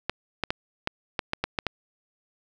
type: clicks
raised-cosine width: 0.3 ms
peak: -9 dBFS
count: 9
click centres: 0.096 / 0.437 / 0.505 / 0.874 / 1.192 / 1.334 / 1.44 / 1.588 / 1.667 s
effects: none